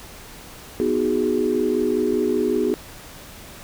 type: chord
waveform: sine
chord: G# minor seventh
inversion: first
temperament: equal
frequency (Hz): 246.9 / 311.1 / 370 / 415.3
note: B3 / D#4 / F#4 / G#4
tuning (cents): 0 / 0 / 0 / 0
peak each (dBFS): -24 / -25 / -22 / -22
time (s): 0.8-2.74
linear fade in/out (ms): 0
effects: tanh soft clip ceiling -8 dBFS + pink hiss -41 dBFS RMS until 3.63 s